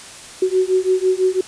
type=beating tone pair; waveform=sine; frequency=370 / 376 Hz; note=F#4 / F#4; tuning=0 / +28 cents; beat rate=6 Hz; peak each=-17 dBFS; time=0.42-1.41 s; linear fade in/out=5 ms; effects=white hiss -37 dBFS RMS until 1.47 s + resampled to 22050 Hz